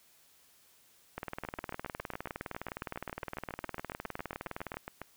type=two click trains; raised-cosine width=0.5 ms; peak=-22 / -24 dBFS; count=71 / 27; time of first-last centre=1.18-4.77 / 1.45-5.017 s; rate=19.5 / 7.29 Hz; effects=white hiss -64 dBFS RMS until 5.16 s